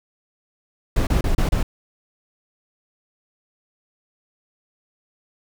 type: noise bursts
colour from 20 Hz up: brown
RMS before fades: -18 dBFS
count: 5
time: 0.96-1.63 s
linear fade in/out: 5 ms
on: 110 ms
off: 30 ms
effects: none